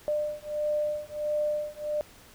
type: beating tone pair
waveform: sine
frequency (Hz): 598 / 599.5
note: D5 / D5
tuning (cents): +31 / +36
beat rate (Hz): 1.5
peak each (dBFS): -30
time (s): 0.08-2.01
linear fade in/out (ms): 0
effects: pink hiss -53 dBFS RMS until 2.34 s